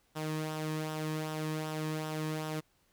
sawtooth tone with flanger, 155.56 Hz, D#3, in tune, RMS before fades -36 dBFS, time 0.15-2.61 s, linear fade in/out 20 ms, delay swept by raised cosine 0.44 to 1.44 ms, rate 2.6 Hz, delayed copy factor -0.5, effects pink hiss -71 dBFS RMS until 2.92 s

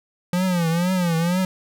square tone with vibrato, 174.61 Hz, F3, in tune, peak -19 dBFS, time 0.33-1.45 s, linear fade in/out 2 ms, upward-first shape triangle, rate 2.1 Hz, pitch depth 140 cents each way, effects none

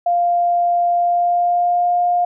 sine tone with pitch glide, 698 to 706.9 Hz, F5 to F5, -1 to +21 cents, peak -13 dBFS, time 0.06-2.25 s, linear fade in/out 5 ms, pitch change +22 cents, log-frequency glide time 0.96-1.92 s, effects none

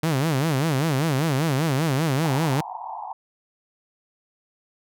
sawtooth tone with vibrato, 146.83 Hz, D3, in tune, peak -16 dBFS, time 0.03-2.61 s, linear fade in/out 5 ms, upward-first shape sine, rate 5.1 Hz, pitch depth 220 cents each way
white band-pass noise, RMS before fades -34 dBFS, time 2.24-3.13 s, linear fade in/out 2 ms, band 720 to 990 Hz, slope 96 dB/octave
effects none

